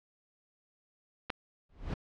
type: clicks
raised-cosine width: 0.3 ms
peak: -26 / -16 dBFS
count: 2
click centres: 1.298 / 1.302 s
type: noise with exponential growth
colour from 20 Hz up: brown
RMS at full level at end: -28 dBFS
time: 1.69-1.94 s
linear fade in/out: 5 ms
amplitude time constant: 53 ms
effects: low-pass 4000 Hz 12 dB/octave

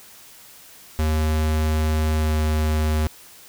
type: tone with pitch glide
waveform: square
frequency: 77.78 to 77.29 Hz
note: D#2 to D#2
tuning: 0 to -11 cents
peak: -19 dBFS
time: 0.99-3.07 s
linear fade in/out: 0 ms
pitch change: -11 cents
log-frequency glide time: 2.17-2.32 s
effects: white hiss -46 dBFS RMS until 3.48 s

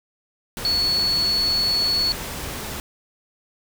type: tone in noise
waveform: sine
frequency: 4404 Hz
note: C#8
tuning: 12 cents flat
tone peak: -18 dBFS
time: 0.65-2.12 s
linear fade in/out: 0 ms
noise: pink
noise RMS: -31 dBFS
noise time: 0.57-2.8 s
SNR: +10 dB
effects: none

